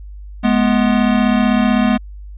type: tone pair together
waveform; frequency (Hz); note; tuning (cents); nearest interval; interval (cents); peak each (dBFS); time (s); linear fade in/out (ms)
square; 210.7 / 246.5; G#3 / B3; +25 / -3; minor third; 272; -15; 0.43-1.98; 20
effects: added 50 Hz sine -30 dBFS peak until 2.37 s + resampled to 8000 Hz